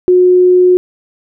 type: tone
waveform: sine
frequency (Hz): 362.9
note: F#4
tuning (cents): -34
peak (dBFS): -4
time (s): 0.08-0.77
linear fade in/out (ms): 0
effects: none